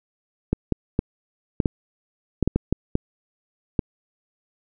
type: clicks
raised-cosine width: 3 ms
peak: -6 dBFS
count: 11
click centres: 0.53 / 0.723 / 0.991 / 1.602 / 1.658 / 2.427 / 2.476 / 2.56 / 2.726 / 2.954 / 3.792 s
effects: none